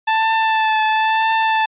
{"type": "tone with vibrato", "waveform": "sawtooth", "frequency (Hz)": 880, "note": "A5", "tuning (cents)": 0, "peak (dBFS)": -10, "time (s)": [0.07, 1.66], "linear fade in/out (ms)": 10, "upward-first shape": "triangle", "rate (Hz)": 0.99, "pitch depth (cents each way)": 25, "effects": ["resampled to 8000 Hz"]}